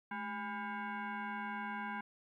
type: tone with frequency modulation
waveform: sine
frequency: 390 Hz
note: G4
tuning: 9 cents flat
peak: -38 dBFS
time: 0.11-2.01 s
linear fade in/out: 5 ms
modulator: 604 Hz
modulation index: 2.6
effects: 13-bit